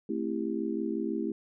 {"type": "chord", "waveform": "sine", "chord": "A minor seventh", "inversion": "none", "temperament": "just", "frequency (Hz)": [220, 264, 330, 396], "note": ["A3", "C4", "E4", "G4"], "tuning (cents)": [0, 16, 2, 18], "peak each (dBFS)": [-34, -36, -33, -36], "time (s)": [0.09, 1.32], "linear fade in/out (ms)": 5, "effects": []}